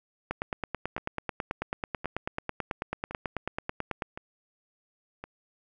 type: two click trains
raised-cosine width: 0.5 ms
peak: -15 / -23 dBFS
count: 35 / 5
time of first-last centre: 0.31-4.022 / 0.98-5.24 s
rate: 9.16 / 0.939 Hz
effects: none